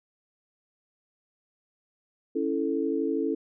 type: chord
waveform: sine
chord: A major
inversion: first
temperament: equal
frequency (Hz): 277.2 / 329.6 / 440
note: C#4 / E4 / A4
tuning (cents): 0 / 0 / 0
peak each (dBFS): -29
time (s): 2.35-3.35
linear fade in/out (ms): 10
effects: none